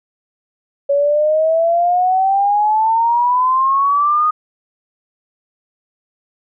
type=exponential sweep; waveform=sine; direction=up; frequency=559 to 1244.5 Hz; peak=-11 dBFS; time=0.89-4.31 s; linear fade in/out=10 ms; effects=none